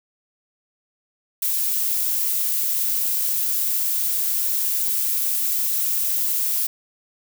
violet noise, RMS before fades -22 dBFS, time 1.42-6.67 s, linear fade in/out 5 ms, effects none

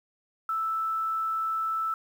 sine tone with quantisation, 1318.5 Hz, E6, in tune, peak -26 dBFS, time 0.49-1.94 s, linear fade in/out 2 ms, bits 9, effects none

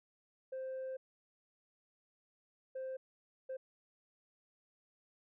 sine tone bursts at uneven times, 523.3 Hz, C5, in tune, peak -37 dBFS, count 3, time 0.52-0.97 / 2.75-2.97 / 3.49-3.57 s, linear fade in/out 10 ms, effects tanh soft clip ceiling -38 dBFS

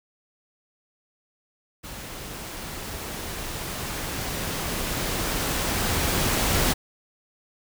pink noise with level ramp, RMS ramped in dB -38 to -22 dBFS, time 1.83-6.74 s, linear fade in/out 20 ms, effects none

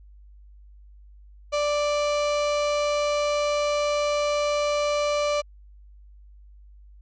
35% pulse tone, 587.3 Hz, D5, in tune, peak -20 dBFS, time 1.52-5.42 s, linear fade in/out 20 ms, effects added 50 Hz sine -46 dBFS peak until 7.01 s + resampled to 16000 Hz

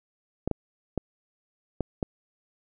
clicks, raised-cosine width 2 ms, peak -13 dBFS, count 5, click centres 0.476 / 0.513 / 0.977 / 1.807 / 2.028 s, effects none

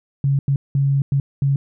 sine tone bursts at uneven times, 138.59 Hz, C#3, in tune, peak -14 dBFS, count 5, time 0.24-0.39 / 0.48-0.56 / 0.75-1.02 / 1.12-1.2 / 1.42-1.56 s, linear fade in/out 2 ms, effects none

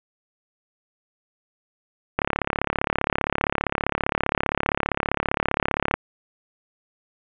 click train, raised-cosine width 0.5 ms, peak -5 dBFS, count 133, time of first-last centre 2.19-5.94 s, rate 35.2 Hz, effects resampled to 8000 Hz + 7-bit

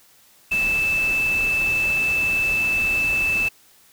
sine tone in noise, 2633 Hz, E7, 3 cents flat, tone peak -18 dBFS, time 0.51-3.49 s, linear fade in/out 10 ms, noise pink, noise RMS -33 dBFS, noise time 0.51-3.49 s, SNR +12 dB, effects white hiss -54 dBFS RMS until 3.92 s

